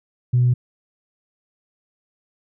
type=tone; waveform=sine; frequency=123.47 Hz; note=B2; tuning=in tune; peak=-12 dBFS; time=0.33-0.54 s; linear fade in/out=10 ms; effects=tanh soft clip ceiling -9 dBFS